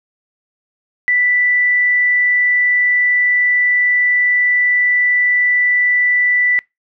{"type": "tone", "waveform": "sine", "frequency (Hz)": 1975.5, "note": "B6", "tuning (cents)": 0, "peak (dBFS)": -11, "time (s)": [1.08, 6.59], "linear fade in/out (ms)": 0, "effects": ["noise-tail reverb RT60 0.2 s tail -25 dB re dry"]}